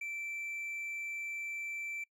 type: tone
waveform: triangle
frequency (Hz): 2335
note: D7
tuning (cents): -11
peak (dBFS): -36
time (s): 0.01-2.04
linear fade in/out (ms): 5
effects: noise-tail reverb RT60 0.1 s tail -25 dB re dry